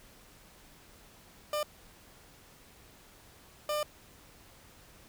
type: tone bursts at uneven times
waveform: 30% pulse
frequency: 599 Hz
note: D5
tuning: 34 cents sharp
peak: -27 dBFS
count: 2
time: 1.53-1.63 / 3.69-3.83 s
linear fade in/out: 2 ms
effects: pink hiss -57 dBFS RMS until 5.08 s